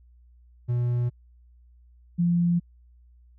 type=tone pair in turn; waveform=triangle / sine; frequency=121.3 / 172.87 Hz; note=B2 / F3; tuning=-31 / -17 cents; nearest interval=tritone; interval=614 cents; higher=second; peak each=-20 / -19 dBFS; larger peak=second; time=0.68-1.1 / 2.18-2.6 s; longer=neither; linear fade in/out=20 ms; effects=added 60 Hz sine -52 dBFS peak until 3.38 s